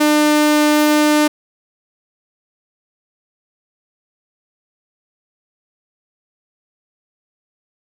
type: tone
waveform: sawtooth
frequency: 300.2 Hz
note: D4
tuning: 38 cents sharp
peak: -7 dBFS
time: 0-1.28 s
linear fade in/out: 10 ms
effects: none